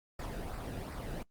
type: noise with flanger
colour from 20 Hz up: brown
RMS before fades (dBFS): -40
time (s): 0.19-1.23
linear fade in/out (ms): 5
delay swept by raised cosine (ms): 0.31 to 0.95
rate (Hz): 2.7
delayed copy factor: -0.55
effects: noise-tail reverb RT60 0.1 s tail -21 dB re dry + Opus 48 kbps